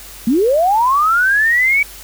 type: linear sweep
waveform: sine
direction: up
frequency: 210.4 to 2293 Hz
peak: -10 dBFS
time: 0.27-1.83 s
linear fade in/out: 5 ms
effects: added 49 Hz sine -40 dBFS peak until 2.03 s + white hiss -36 dBFS RMS until 2.03 s